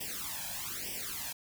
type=noise with flanger; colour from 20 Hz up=white; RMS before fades=-39 dBFS; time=0-1.33 s; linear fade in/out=10 ms; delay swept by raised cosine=0.36 to 1.25 ms; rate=1.1 Hz; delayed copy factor=+0.95; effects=none